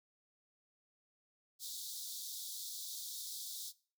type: high-pass noise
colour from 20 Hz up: pink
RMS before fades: -45 dBFS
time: 1.59-3.73 s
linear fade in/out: 50 ms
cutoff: 3500 Hz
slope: 96 dB/octave
effects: noise-tail reverb RT60 0.4 s tail -20 dB re dry